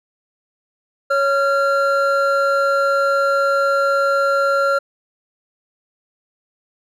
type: tone pair together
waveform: triangle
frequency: 555.2 / 1379 Hz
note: C#5 / F6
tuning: +3 / -22 cents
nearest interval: octave + major third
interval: 1575 cents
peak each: -15 / -15 dBFS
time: 1.1-4.79 s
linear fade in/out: 10 ms
effects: none